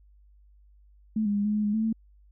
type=tone with pitch steps; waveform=sine; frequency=217.5 / 204.8 / 203.6 / 210.2 / 211.4 / 207.4 / 219.7 / 222.8 Hz; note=A3 / G#3 / G#3 / G#3 / G#3 / G#3 / A3 / A3; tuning=-20 / -24 / -34 / +21 / +31 / -2 / -2 / +22 cents; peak=-23 dBFS; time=1.16-1.928 s; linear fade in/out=5 ms; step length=96 ms; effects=added 50 Hz sine -54 dBFS peak until 2.31 s